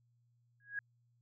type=tone with exponential growth; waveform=sine; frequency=1652 Hz; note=G#6; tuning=10 cents flat; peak=-33 dBFS; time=0.6-0.79 s; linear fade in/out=2 ms; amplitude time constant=41 ms; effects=added 119 Hz sine -70 dBFS peak until 1.21 s